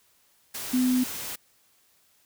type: tone in noise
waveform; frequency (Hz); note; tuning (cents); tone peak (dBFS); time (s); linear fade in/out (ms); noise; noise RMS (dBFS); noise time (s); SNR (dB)
sine; 252.6; B3; +39; -20; 0.73-1.04; 10; white; -35; 0.54-1.36; +12
effects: white hiss -64 dBFS RMS until 2.25 s